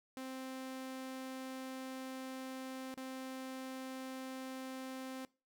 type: tone with dropouts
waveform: sawtooth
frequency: 261.6 Hz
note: C4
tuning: in tune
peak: -39 dBFS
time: 0.17-5.25 s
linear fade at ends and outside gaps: 1 ms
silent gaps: 2.942-2.974 s
effects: noise-tail reverb RT60 0.3 s tail -21 dB re dry